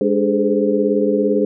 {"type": "tone cluster", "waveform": "sine", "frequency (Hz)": [206.2, 293.2, 409.6, 427.2, 513], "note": ["G#3", "D4", "G#4", "G#4", "C5"], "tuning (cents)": [-12, -3, -24, 49, -34], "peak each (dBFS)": -20, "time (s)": [0.01, 1.45], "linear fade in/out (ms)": 2, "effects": []}